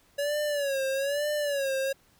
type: tone with vibrato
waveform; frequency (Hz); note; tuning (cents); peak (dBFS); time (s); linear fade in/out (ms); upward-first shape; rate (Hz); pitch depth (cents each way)
square; 564; C#5; +30; -27; 0.18-1.93; 10; sine; 1.1; 98
effects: pink hiss -63 dBFS RMS until 2.19 s